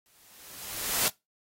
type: noise with exponential growth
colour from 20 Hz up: white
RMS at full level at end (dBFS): -24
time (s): 0.06-1.08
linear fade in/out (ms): 0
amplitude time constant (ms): 220
effects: noise-tail reverb RT60 0.2 s tail -21 dB re dry + AAC 48 kbps